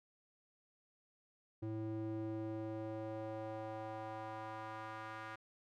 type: tone with band-pass filter sweep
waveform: square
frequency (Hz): 109.6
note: A2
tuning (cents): -6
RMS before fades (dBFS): -44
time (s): 1.62-5.36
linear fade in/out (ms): 10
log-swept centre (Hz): 260 to 1400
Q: 1.8
effects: none